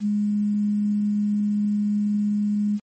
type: tone with quantisation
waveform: sine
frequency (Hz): 207.4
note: G#3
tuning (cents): -2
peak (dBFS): -19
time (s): 0-2.8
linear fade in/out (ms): 50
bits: 8
effects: MP3 32 kbps